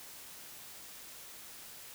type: silence
effects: white hiss -50 dBFS RMS until 1.94 s